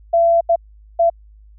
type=tone bursts at uneven times; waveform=sine; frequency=675 Hz; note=E5; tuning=41 cents sharp; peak=-10 dBFS; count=3; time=0.13-0.41 / 0.49-0.56 / 0.99-1.1 s; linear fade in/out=10 ms; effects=added 52 Hz sine -42 dBFS peak until 1.58 s